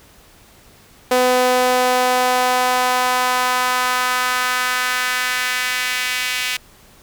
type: tone with high-pass filter sweep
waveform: sawtooth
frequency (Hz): 251.5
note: B3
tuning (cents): +32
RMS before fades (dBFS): -18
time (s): 1.11-6.57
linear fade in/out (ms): 5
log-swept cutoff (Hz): 500 to 2400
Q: 1.8
effects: pink hiss -48 dBFS RMS until 7.02 s